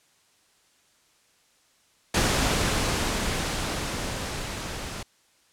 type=noise with level ramp; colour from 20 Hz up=pink; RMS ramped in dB=-22 to -35 dBFS; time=2.14-5.03 s; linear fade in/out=5 ms; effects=white hiss -63 dBFS RMS until 5.52 s + low-pass 9000 Hz 12 dB/octave